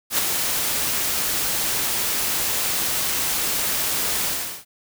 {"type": "noise with ADSR envelope", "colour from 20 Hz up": "white", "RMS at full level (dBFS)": -18, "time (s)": [0.1, 4.65], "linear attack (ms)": 86, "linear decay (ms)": 4, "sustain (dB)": -5, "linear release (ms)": 390, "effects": []}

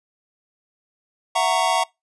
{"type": "chord", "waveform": "square", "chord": "F# dominant seventh", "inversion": "third", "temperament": "just", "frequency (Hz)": [666, 740, 925, 1110], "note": ["E5", "F#5", "A#5", "C#6"], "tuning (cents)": [18, 0, -14, 2], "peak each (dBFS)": [-25, -23, -23, -26], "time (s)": [1.35, 1.84], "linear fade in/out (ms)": 10, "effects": ["noise-tail reverb RT60 0.2 s tail -24 dB re dry", "resampled to 24000 Hz"]}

